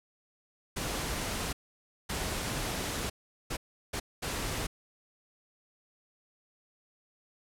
pink noise bursts at uneven times, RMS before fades -34 dBFS, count 5, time 0.76-1.53 / 2.09-3.1 / 3.5-3.57 / 3.93-4 / 4.22-4.67 s, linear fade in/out 10 ms, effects low-pass 12000 Hz 12 dB/octave

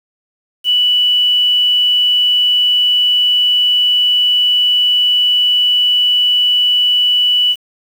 sine tone with quantisation, 2960 Hz, F#7, in tune, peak -9 dBFS, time 0.64-7.56 s, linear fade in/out 50 ms, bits 6, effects none

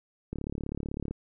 click train, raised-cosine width 3 ms, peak -21 dBFS, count 29, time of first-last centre 0.33-1.11 s, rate 35.9 Hz, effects none

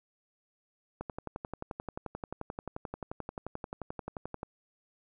click train, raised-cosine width 1 ms, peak -23 dBFS, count 40, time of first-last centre 1.01-4.431 s, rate 11.4 Hz, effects none

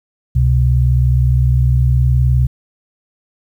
sine tone pair together, 67.25 / 126.8 Hz, C2 / B2, +48 / +46 cents, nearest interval major seventh, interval 1098 cents, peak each -12 dBFS, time 0.35-2.47 s, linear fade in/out 10 ms, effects 8-bit

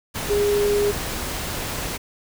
sine tone in noise, 410.4 Hz, G#4, 21 cents flat, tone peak -17 dBFS, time 0.29-0.92 s, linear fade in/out 20 ms, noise pink, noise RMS -28 dBFS, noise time 0.14-1.98 s, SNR +8 dB, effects none

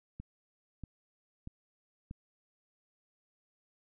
click train, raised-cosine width 5 ms, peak -30 dBFS, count 4, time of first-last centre 0.2-2.111 s, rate 1.57 Hz, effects none

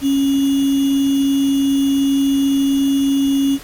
sine tone with sample-and-hold, 275.6 Hz, C#4, 10 cents flat, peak -12 dBFS, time 0.01-3.59 s, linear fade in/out 50 ms, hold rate 3150 Hz, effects pink hiss -37 dBFS RMS until 3.63 s + MP3 64 kbps

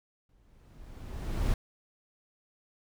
brown noise with exponential growth, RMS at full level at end -26 dBFS, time 0.29-1.54 s, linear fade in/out 2 ms, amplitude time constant 270 ms, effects none

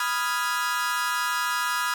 40% pulse chord, F half-diminished seventh, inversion second, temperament equal, 987.8 / 1244.5 / 1396.9 / 1661.2 Hz, Cb6 / Eb6 / F6 / Ab6, 0 / 0 / 0 / 0 cents, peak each -29 dBFS, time 0-1.94 s, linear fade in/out 2 ms, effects none

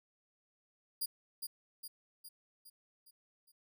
10% pulse tone with echo, 4829 Hz, D8, 47 cents sharp, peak -27 dBFS, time 1.01-1.06 s, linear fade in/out 10 ms, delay 410 ms, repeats 6, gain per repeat -5 dB, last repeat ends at 3.52 s, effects none

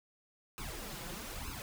pink noise with flanger, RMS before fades -43 dBFS, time 0.58-1.62 s, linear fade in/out 0 ms, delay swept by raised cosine 0.76 to 5.96 ms, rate 1.1 Hz, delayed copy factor +0.95, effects none

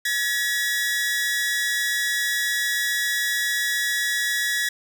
sawtooth tone pair together, 1694 / 1921.2 Hz, G#6 / B6, +34 / -48 cents, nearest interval major second, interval 218 cents, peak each -21 dBFS, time 0.05-4.69 s, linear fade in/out 5 ms, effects none

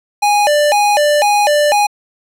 square tone with vibrato, 698.5 Hz, F5, in tune, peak -10 dBFS, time 0.22-1.87 s, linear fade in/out 10 ms, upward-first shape square, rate 2 Hz, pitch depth 290 cents each way, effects low-pass 12000 Hz 12 dB/octave

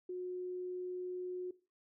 sine tone, 363.1 Hz, F#4, 33 cents flat, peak -38 dBFS, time 0.09-1.51 s, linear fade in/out 5 ms, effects noise-tail reverb RT60 0.3 s tail -17 dB re dry

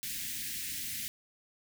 white band-stop noise, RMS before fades -38 dBFS, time 0.03-1.08 s, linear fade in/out 0 ms, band 300 to 1700 Hz, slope 48 dB/octave, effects none

